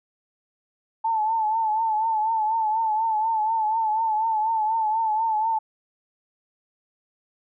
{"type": "tone with vibrato", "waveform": "sine", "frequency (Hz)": 880, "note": "A5", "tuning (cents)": 0, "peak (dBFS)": -20, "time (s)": [1.04, 5.59], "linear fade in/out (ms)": 10, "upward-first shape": "triangle", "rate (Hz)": 4.1, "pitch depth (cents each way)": 72, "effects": []}